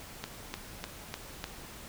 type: click train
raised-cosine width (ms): 0.2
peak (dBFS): -18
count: 5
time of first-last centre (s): 0.24-1.441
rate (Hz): 3.33
effects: pink hiss -47 dBFS RMS until 1.88 s